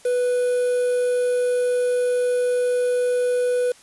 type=tone with quantisation; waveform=triangle; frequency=493.9 Hz; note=B4; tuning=in tune; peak=-16 dBFS; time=0.05-3.72 s; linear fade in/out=5 ms; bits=6; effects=white hiss -50 dBFS RMS until 3.82 s + resampled to 24000 Hz